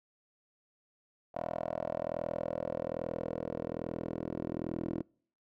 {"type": "tone with band-pass filter sweep", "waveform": "10% pulse", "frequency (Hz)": 41.2, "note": "E1", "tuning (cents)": 0, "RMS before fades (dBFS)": -37, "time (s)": [1.34, 5.03], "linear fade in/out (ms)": 20, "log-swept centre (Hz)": [690, 350], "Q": 4.1, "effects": ["noise-tail reverb RT60 0.5 s tail -26 dB re dry"]}